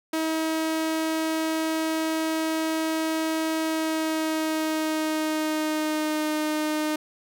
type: tone with pitch glide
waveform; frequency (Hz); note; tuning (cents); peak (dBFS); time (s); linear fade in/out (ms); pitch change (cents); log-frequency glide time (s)
sawtooth; 319.3 to 306.6; D#4 to D#4; +45 to -25; -20; 0.13-6.96; 5; -70; 3.63-6.3
effects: none